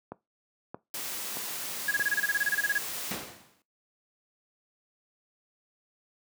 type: click train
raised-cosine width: 1 ms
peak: -23 dBFS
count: 4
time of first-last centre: 0.12-1.995 s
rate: 1.6 Hz
type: noise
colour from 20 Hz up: white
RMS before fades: -36 dBFS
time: 0.94-3.12 s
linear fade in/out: 2 ms
type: tone bursts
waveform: sine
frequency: 1661.2 Hz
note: G#6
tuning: in tune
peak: -23 dBFS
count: 16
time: 1.88-2.782 s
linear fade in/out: 5 ms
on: 32 ms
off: 26 ms
type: noise with exponential decay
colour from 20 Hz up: pink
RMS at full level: -31 dBFS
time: 3.11-3.62 s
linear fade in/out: 1 ms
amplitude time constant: 110 ms
effects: noise-tail reverb RT60 0.2 s tail -18 dB re dry + high-pass 150 Hz 12 dB/octave